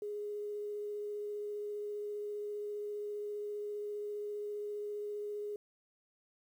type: tone with vibrato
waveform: sine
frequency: 415.3 Hz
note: G#4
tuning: in tune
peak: -37 dBFS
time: 0.02-5.56 s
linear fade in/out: 2 ms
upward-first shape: sine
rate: 15 Hz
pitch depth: 9 cents each way
effects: 11-bit